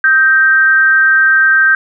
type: tone with amplitude modulation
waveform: sine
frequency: 1568 Hz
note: G6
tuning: in tune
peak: -3 dBFS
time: 0.04-1.75 s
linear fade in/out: 2 ms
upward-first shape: sine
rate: 289 Hz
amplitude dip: 60%
effects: none